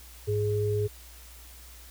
sine tone pair together, 104.2 / 418.4 Hz, G#2 / G#4, +6 / +13 cents, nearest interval 2 octaves, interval 2407 cents, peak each -27 dBFS, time 0.27-0.88 s, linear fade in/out 20 ms, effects added 60 Hz sine -48 dBFS peak until 1.9 s + white hiss -51 dBFS RMS until 1.9 s

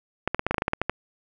clicks, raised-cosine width 0.5 ms, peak -8 dBFS, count 12, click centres 0.276 / 0.346 / 0.394 / 0.466 / 0.51 / 0.544 / 0.582 / 0.621 / 0.681 / 0.734 / 0.816 / 0.896 s, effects none

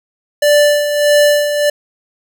square tone with tremolo, 587 Hz, D5, 1 cent flat, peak -7 dBFS, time 0.42-1.7 s, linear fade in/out 5 ms, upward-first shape sine, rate 1.6 Hz, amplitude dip 60%, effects none

